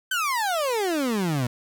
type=exponential sweep; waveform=30% pulse; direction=down; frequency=1568 to 117.2 Hz; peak=-20 dBFS; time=0.11-1.47 s; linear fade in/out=5 ms; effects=9-bit